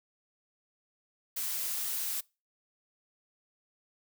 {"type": "noise", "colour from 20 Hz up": "blue", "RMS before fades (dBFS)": -34, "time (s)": [1.36, 2.21], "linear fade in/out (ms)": 10, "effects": ["noise-tail reverb RT60 0.3 s tail -25 dB re dry"]}